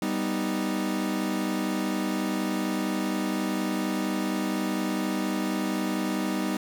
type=chord; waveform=40% pulse; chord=G augmented; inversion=none; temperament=equal; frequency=196 / 246.9 / 311.1 Hz; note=G3 / B3 / D#4; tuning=0 / 0 / 0 cents; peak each=-29 / -31 / -29 dBFS; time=0.02-6.57 s; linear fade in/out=2 ms; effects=none